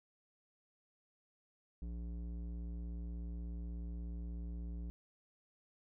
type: tone with low-pass filter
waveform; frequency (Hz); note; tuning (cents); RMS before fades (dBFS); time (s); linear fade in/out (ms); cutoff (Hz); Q
square; 58.27; A#1; 0; -43; 1.82-4.9; 0; 260; 0.91
effects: none